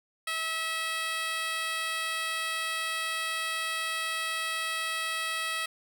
10% pulse tone with high-pass filter, 648 Hz, E5, 30 cents flat, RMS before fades -32 dBFS, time 0.27-5.66 s, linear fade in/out 5 ms, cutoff 1300 Hz, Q 0.99, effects none

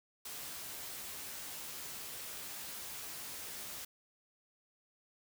white noise with comb filter, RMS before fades -45 dBFS, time 0.25-3.85 s, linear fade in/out 5 ms, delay 14 ms, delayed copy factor +0.55, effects none

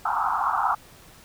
pink band-pass noise, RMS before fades -24 dBFS, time 0.05-0.75 s, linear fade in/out 5 ms, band 750 to 1400 Hz, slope 96 dB/octave, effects pink hiss -50 dBFS RMS until 1.24 s

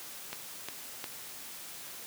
click train, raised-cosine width 0.2 ms, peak -19 dBFS, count 3, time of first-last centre 0.33-1.042 s, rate 2.81 Hz, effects white hiss -45 dBFS RMS until 2.06 s + high-pass 100 Hz 12 dB/octave

